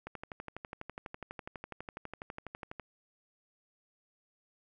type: click train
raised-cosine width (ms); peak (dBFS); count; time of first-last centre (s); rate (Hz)
0.5; -26; 34; 0.07-2.797; 12.1
effects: none